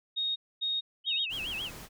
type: tone bursts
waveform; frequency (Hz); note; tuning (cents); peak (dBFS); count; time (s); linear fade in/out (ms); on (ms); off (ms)
sine; 3728; A#7; -1; -28; 3; 0.16-1.26; 20; 200; 250
type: tone with vibrato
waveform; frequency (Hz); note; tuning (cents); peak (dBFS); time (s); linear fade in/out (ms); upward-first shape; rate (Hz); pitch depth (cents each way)
sine; 2900; F#7; -35; -33; 1.04-1.71; 50; sine; 7.2; 220
type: noise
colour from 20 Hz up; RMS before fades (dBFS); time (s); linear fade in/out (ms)
pink; -45; 1.29-1.89; 50
effects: none